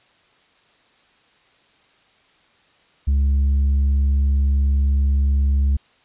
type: tone with tanh clipping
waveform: sine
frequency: 69.3 Hz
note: C#2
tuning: in tune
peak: -15 dBFS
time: 3.07-5.77 s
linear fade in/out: 10 ms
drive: 3 dB
effects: white hiss -57 dBFS RMS until 6.04 s + resampled to 8000 Hz